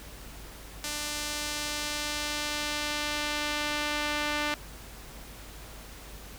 sawtooth tone with band-pass filter sweep, 296.7 Hz, D4, 18 cents sharp, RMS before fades -32 dBFS, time 0.84-4.54 s, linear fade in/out 0 ms, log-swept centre 6800 to 2400 Hz, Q 0.74, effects added 50 Hz sine -47 dBFS peak until 6.38 s + pink hiss -47 dBFS RMS until 6.38 s

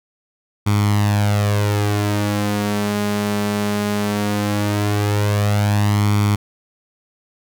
sawtooth tone with flanger, 103.3 Hz, G#2, 9 cents flat, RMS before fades -18 dBFS, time 0.66-6.36 s, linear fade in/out 10 ms, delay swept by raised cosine 0.88 to 5.08 ms, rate 0.18 Hz, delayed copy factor +0.65, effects none

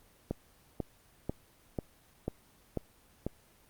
click train, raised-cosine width 2 ms, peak -19 dBFS, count 7, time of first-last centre 0.31-3.266 s, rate 2.03 Hz, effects pink hiss -63 dBFS RMS until 3.69 s + Opus 24 kbps

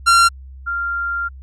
45% pulse / sine tone pair in turn, 1375 / 1390.2 Hz, F6 / F6, -27 / -8 cents, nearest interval unison, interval 19 cents, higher second, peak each -9 / -19 dBFS, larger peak first, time 0.06-0.29 / 0.66-1.29 s, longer second, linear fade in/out 20 ms, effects added 66 Hz sine -34 dBFS peak until 1.42 s + resampled to 24000 Hz

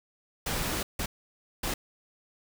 pink noise bursts at uneven times, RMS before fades -31 dBFS, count 3, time 0.46-0.83 / 0.99-1.06 / 1.63-1.74 s, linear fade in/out 5 ms, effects none

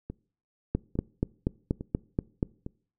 two click trains, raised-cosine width 3 ms, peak -23 / -12 dBFS, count 4 / 8, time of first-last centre 0.1-2.664 / 0.75-2.429 s, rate 1.17 / 4.17 Hz, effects noise-tail reverb RT60 0.5 s tail -24 dB re dry

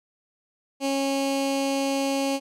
15% pulse tone with notch filter, 273.9 Hz, C#4, 21 cents flat, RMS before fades -25 dBFS, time 0.8-2.4 s, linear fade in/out 50 ms, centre 1300 Hz, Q 0.96, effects low-pass 10000 Hz 12 dB/octave

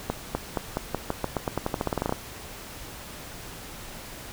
accelerating click train, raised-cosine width 1 ms, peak -11 dBFS, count 20, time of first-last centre 0.1-2.124 s, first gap 250 ms, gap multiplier 0.89, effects pink hiss -41 dBFS RMS until 4.32 s

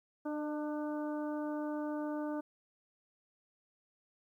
harmonic tone with a mistuned harmonic, 298.8 Hz, D4, 30 cents sharp, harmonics 1 / 2 / 3 / 4 / 5, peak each -36 / -41 / -46 / -50 / -52 dBFS, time 0.25-2.41 s, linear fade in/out 10 ms, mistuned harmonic 2, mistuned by +16 cents, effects 12-bit

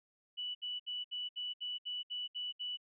sine tone bursts, 2960 Hz, F#7, in tune, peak -37 dBFS, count 10, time 0.37-2.773 s, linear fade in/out 20 ms, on 180 ms, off 67 ms, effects none

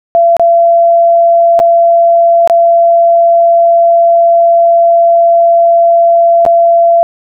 sine tone with dropouts, 679 Hz, F5, 49 cents flat, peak -3 dBFS, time 0.15-7.03 s, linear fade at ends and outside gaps 0 ms, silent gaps 0.367-0.396 / 1.592-1.6 / 2.475-2.498 / 6.452-6.463 s, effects none

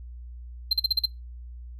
triangle tone bursts, 4136 Hz, C8, 21 cents flat, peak -17 dBFS, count 6, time 0.71-1.057 s, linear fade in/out 5 ms, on 22 ms, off 43 ms, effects noise-tail reverb RT60 0.2 s tail -22 dB re dry + added 60 Hz sine -38 dBFS peak until 1.79 s

